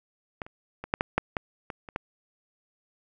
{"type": "clicks", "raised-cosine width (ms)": 0.5, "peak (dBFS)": [-18, -29, -21, -8, -9, -7, -12, -20, -26, -14], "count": 10, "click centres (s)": [0.418, 0.465, 0.84, 0.939, 1.009, 1.18, 1.368, 1.702, 1.888, 1.961], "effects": []}